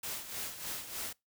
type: noise with tremolo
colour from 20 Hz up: white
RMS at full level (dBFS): -38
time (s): 0.03-1.13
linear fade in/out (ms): 5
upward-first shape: sine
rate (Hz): 3.3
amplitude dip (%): 65
effects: noise-tail reverb RT60 0.2 s tail -24 dB re dry